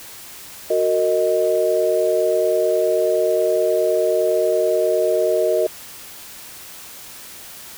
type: chord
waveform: sine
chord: D# minor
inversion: first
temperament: equal with one note detuned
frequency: 370 / 459.5 / 622.3 Hz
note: F#4 / A#4 / D#5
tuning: 0 / -25 / 0 cents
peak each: -21 / -20 / -18 dBFS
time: 0.7-5.67 s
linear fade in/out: 5 ms
effects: white hiss -38 dBFS RMS until 7.77 s